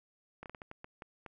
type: slowing click train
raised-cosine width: 0.5 ms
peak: -30 dBFS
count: 9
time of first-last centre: 0.43-1.262 s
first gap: 28 ms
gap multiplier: 1.36
effects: none